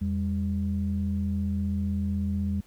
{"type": "tone pair together", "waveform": "sine", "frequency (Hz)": [84, 199.79], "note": ["E2", "G3"], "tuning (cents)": [33, 33], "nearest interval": "octave + minor third", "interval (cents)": 1500, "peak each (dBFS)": -27, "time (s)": [0.01, 2.61], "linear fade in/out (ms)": 10, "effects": ["tanh soft clip ceiling -18 dBFS", "pink hiss -60 dBFS RMS until 2.66 s"]}